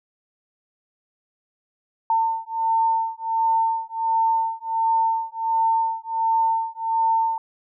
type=beating tone pair; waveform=sine; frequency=901 / 902.4 Hz; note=A5 / A5; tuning=+41 / +44 cents; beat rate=1.4 Hz; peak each=-22 / -22 dBFS; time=2.1-7.38 s; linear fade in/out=2 ms; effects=none